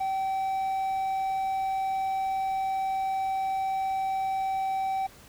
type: tone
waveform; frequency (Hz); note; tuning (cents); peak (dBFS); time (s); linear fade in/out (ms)
triangle; 770; G5; -31; -24; 0-5.07; 10
effects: pink hiss -52 dBFS RMS until 5.28 s